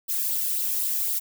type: noise with flanger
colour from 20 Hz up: violet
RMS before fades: -26 dBFS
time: 0.08-1.2 s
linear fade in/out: 20 ms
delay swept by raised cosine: 0.23 to 1.23 ms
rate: 3.9 Hz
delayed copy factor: +0.5
effects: none